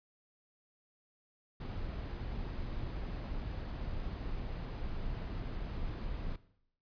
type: noise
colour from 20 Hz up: brown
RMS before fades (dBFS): -39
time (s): 1.6-6.36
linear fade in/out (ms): 5
effects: noise-tail reverb RT60 0.7 s tail -17 dB re dry + resampled to 11025 Hz